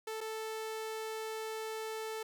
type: tone with dropouts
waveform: sawtooth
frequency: 440 Hz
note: A4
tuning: in tune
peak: -34 dBFS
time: 0.07-2.23 s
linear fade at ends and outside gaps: 5 ms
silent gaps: 0.207-0.211 s
effects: none